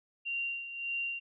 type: tone with tremolo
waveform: sine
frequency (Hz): 2767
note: F7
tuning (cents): -17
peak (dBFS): -31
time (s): 0.25-1.2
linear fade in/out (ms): 20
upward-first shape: sine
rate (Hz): 1.7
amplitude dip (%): 65
effects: none